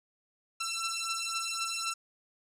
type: beating tone pair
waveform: 10% pulse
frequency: 1341 / 1344.9 Hz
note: E6 / E6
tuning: +29 / +34 cents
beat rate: 3.9 Hz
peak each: -27 dBFS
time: 0.6-1.94 s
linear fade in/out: 10 ms
effects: resampled to 32000 Hz